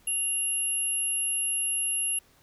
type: tone pair together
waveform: sine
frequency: 2794 / 11176 Hz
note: F7 / F9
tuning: 0 / 0 cents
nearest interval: 2 octaves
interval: 2400 cents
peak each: -33 / -26 dBFS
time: 0.07-2.19 s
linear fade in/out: 5 ms
effects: pink hiss -61 dBFS RMS until 2.42 s